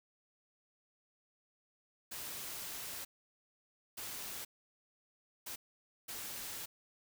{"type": "noise bursts at uneven times", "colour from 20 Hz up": "white", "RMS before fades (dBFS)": -44, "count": 4, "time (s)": [[2.11, 3.05], [3.97, 4.45], [5.46, 5.56], [6.08, 6.66]], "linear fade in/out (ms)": 10, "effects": []}